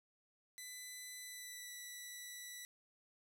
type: tone with pitch glide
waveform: 10% pulse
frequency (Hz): 2000 to 1965.6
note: B6 to B6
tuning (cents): +21 to -9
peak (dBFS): -39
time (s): 0.58-2.65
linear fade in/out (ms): 0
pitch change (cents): -30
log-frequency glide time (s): 1.2-1.7
effects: none